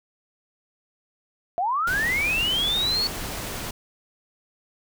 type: linear sweep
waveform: sine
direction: up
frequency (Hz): 661 to 4457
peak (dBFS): -21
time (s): 1.58-3.07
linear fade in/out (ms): 0
type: noise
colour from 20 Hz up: pink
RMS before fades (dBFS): -32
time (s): 1.87-3.71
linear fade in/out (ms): 5
effects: none